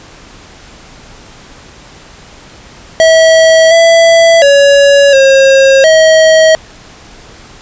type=tone with pitch steps; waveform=square; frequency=647 / 665 / 563 / 539 / 637 Hz; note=E5 / E5 / C#5 / C#5 / D#5; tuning=-32 / +15 / +27 / -49 / +41 cents; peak=-3 dBFS; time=3-6.55 s; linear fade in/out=0 ms; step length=710 ms; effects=pink hiss -35 dBFS RMS until 7.61 s + resampled to 16000 Hz